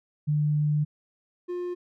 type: tone pair in turn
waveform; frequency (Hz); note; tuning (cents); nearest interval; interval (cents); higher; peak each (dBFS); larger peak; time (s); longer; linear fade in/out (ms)
sine / triangle; 149.4 / 355.3; D3 / F4; +30 / +30; octave + minor third; 1500; second; -21 / -27; first; 0.27-0.85 / 1.48-1.75; first; 20
effects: none